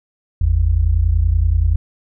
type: tone pair together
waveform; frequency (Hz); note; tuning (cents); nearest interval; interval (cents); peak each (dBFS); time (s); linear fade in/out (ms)
sine; 51.92 / 82.41; G#1 / E2; 0 / 0; minor sixth; 800; -15 / -14; 0.41-1.76; 5
effects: none